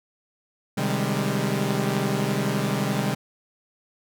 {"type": "chord", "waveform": "sawtooth", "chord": "Ab major seventh", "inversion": "first", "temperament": "equal with one note detuned", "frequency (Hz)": [130.81, 153.24, 196, 207.7], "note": ["C3", "Eb3", "G3", "Ab3"], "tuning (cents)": [0, -26, 0, 0], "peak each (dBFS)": [-24, -25, -23, -25], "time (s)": [0.77, 3.15], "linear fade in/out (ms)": 10, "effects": []}